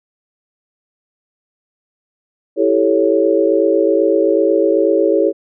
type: chord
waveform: sine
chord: A dominant seventh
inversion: second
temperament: equal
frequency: 329.6 / 392 / 440 / 554.4 Hz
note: E4 / G4 / A4 / C#5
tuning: 0 / 0 / 0 / 0 cents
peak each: -16 dBFS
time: 2.56-5.33 s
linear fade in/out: 50 ms
effects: none